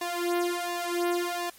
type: tone with flanger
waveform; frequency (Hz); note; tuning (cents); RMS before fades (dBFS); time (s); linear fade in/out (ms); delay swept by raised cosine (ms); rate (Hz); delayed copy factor
sawtooth; 349.2; F4; 0; -29; 0.01-1.5; 5; 1.1 to 2.8; 1.4; +0.9
effects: white hiss -53 dBFS RMS until 1.58 s + MP3 64 kbps